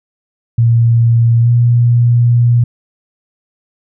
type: tone with pitch glide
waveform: sine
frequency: 116.54 to 119.68 Hz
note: A#2 to A#2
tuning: 0 to +46 cents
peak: -6 dBFS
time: 0.58-2.64 s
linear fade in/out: 5 ms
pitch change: +46 cents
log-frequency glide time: 1.41-1.49 s
effects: none